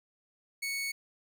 sawtooth tone, 2217 Hz, C#7, in tune, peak -29 dBFS, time 0.62-0.92 s, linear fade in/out 10 ms, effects none

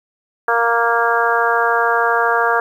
harmonic tone, 233.1 Hz, A#3, in tune, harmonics 2 / 3 / 4 / 5 / 6 / 7, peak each -20 / -20 / -20 / -20 / -20 / -20 dBFS, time 0.48-2.6 s, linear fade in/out 2 ms, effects 8-bit

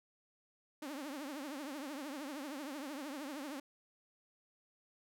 sawtooth tone with vibrato, 284.7 Hz, C#4, 46 cents sharp, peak -38 dBFS, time 0.82-3.6 s, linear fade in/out 5 ms, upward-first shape triangle, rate 13 Hz, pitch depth 190 cents each way, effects none

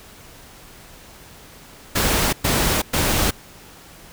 pink noise bursts, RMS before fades -19 dBFS, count 3, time 1.95-3.31 s, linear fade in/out 10 ms, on 380 ms, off 110 ms, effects pink hiss -44 dBFS RMS until 4.12 s

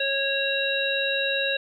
harmonic tone, 549 Hz, C#5, 17 cents flat, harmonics 1 / 3 / 5 / 7, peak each -28 / -28 / -28 / -28 dBFS, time 0-1.57 s, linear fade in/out 5 ms, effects 10-bit

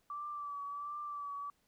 sine tone with vibrato, 1159 Hz, D6, 23 cents flat, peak -39 dBFS, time 0.1-1.5 s, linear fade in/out 2 ms, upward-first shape triangle, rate 1.4 Hz, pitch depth 42 cents each way, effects pink hiss -75 dBFS RMS until 1.67 s

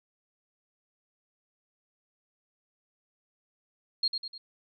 sine tone with echo, 4247 Hz, C8, 25 cents sharp, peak -23 dBFS, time 4.03-4.08 s, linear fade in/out 5 ms, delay 100 ms, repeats 3, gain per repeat -6 dB, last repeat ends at 4.38 s, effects none

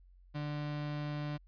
35% pulse tone, 147.9 Hz, D3, 13 cents sharp, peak -34 dBFS, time 0.34-1.38 s, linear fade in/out 20 ms, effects added 45 Hz sine -57 dBFS peak until 1.47 s + resampled to 11025 Hz

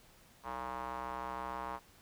square tone with band-pass filter, 63.3 Hz, B1, 43 cents sharp, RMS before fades -41 dBFS, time 0.43-1.8 s, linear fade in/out 50 ms, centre 1000 Hz, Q 3.4, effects pink hiss -62 dBFS RMS until 2.01 s

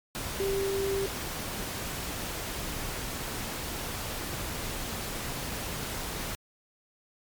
sine tone in noise, 392 Hz, G4, in tune, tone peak -27 dBFS, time 0.4-1.06 s, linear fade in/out 0 ms, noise pink, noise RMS -35 dBFS, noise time 0.15-6.35 s, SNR +5 dB, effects MP3 96 kbps

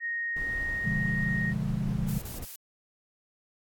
sine tone, 1864.7 Hz, A#6, in tune, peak -29 dBFS, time 0-1.54 s, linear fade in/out 50 ms
brown noise, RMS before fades -38 dBFS, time 0.36-2.45 s, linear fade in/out 5 ms
sine chord, B diminished seventh, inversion none, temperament equal, 123.47 / 146.83 / 174.61 / 207.7 Hz, B2 / D3 / F3 / Ab3, 0 / 0 / 0 / 0 cents, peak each -33 dBFS, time 0.84-2.19 s, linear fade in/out 10 ms
blue noise bursts, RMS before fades -42 dBFS, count 3, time 2.08-2.56 s, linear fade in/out 5 ms, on 140 ms, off 30 ms
effects AAC 64 kbps

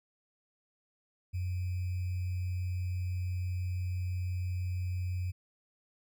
sine tone with sample-and-hold, 90.6 Hz, F#2, 36 cents flat, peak -31 dBFS, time 1.33-5.32 s, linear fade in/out 20 ms, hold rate 2450 Hz, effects none

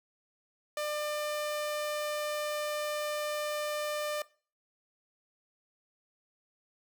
sawtooth tone, 598 Hz, D5, 31 cents sharp, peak -28 dBFS, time 0.77-4.22 s, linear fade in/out 2 ms, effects noise-tail reverb RT60 0.4 s tail -20 dB re dry

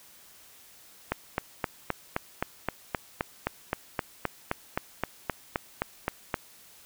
click train, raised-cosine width 0.5 ms, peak -11 dBFS, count 21, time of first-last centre 1.12-6.342 s, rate 3.83 Hz, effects white hiss -54 dBFS RMS until 6.85 s

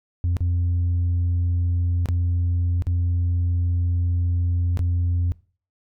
sine tone with dropouts, 87.31 Hz, F2, in tune, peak -16 dBFS, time 0.24-5.32 s, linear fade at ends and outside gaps 0 ms, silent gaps 0.368-0.406 / 2.058-2.087 / 2.822-2.869 / 4.773-4.792 s, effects noise-tail reverb RT60 0.4 s tail -22 dB re dry + tanh soft clip ceiling -17 dBFS

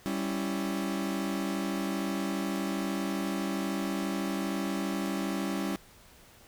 40% pulse chord, C# diminished, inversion second, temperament equal, 196 / 277.2 / 329.6 Hz, G3 / C#4 / E4, 0 / 0 / 0 cents, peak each -32 / -34 / -35 dBFS, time 0.06-5.76 s, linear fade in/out 0 ms, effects pink hiss -56 dBFS RMS until 6.47 s

